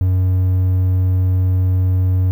triangle tone, 92.5 Hz, F#2, in tune, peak -10 dBFS, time 0.01-2.31 s, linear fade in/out 0 ms, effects 8-bit

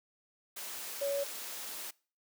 sine tone in noise, 562 Hz, C#5, 24 cents sharp, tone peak -30 dBFS, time 1.01-1.24 s, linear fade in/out 10 ms, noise white, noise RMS -42 dBFS, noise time 0.56-1.91 s, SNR +9 dB, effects noise-tail reverb RT60 0.4 s tail -24 dB re dry + high-pass 300 Hz 12 dB/octave

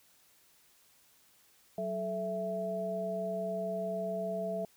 sine tone cluster, 186.7 / 433.3 / 662 Hz, F#3 / A4 / E5, +16 / -27 / +7 cents, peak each -39 / -40 / -34 dBFS, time 1.78-4.65 s, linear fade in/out 2 ms, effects white hiss -65 dBFS RMS until 4.76 s

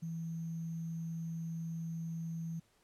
sine tone with sample-and-hold, 164.81 Hz, E3, in tune, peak -37 dBFS, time 0.02-2.6 s, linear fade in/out 10 ms, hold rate 6300 Hz, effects pink hiss -71 dBFS RMS until 2.83 s + low-pass 12000 Hz 12 dB/octave

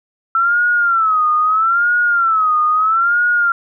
sine tone with vibrato, 1331 Hz, E6, 16 cents sharp, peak -11 dBFS, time 0.35-3.52 s, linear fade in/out 2 ms, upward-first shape sine, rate 0.77 Hz, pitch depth 140 cents each way, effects none

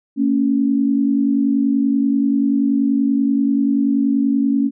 sine tone pair together, 228.1 / 278.5 Hz, A#3 / C#4, -37 / +8 cents, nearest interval minor third, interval 345 cents, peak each -18 / -15 dBFS, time 0.16-4.71 s, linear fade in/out 50 ms, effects none

